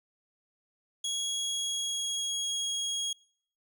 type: tone with pitch glide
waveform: 25% pulse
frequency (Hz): 3322 to 3293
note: G#7 to G#7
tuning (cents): 0 to -15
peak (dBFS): -26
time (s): 1.04-3.13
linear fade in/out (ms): 5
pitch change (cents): -15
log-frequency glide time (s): 1.22-2.73
effects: noise-tail reverb RT60 0.6 s tail -26 dB re dry